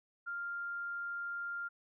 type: tone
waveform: sine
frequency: 1396.9 Hz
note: F6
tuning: in tune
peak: -37 dBFS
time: 0.26-1.69 s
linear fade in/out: 20 ms
effects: none